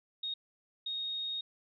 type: tone bursts at uneven times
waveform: sine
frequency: 3729 Hz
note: A#7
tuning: in tune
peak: -34 dBFS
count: 2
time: 0.23-0.34 / 0.86-1.41 s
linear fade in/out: 5 ms
effects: none